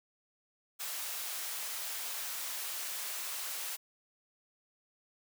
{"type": "high-pass noise", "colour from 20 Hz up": "white", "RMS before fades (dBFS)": -39, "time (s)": [0.79, 3.77], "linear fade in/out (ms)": 20, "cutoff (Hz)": 680, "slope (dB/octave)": 12, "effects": []}